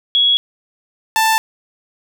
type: tone pair in turn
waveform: sine / sawtooth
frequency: 3342 / 885.2 Hz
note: G#7 / A5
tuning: +10 / +10 cents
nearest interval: octave + major seventh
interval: 2300 cents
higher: first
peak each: -10 / -8 dBFS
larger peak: second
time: 0.15-0.37 / 1.16-1.38 s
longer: neither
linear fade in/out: 0 ms
effects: none